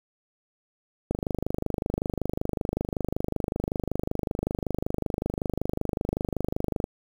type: click train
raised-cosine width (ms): 2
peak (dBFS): -13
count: 146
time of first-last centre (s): 1.11-6.841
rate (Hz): 25.3
effects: 7-bit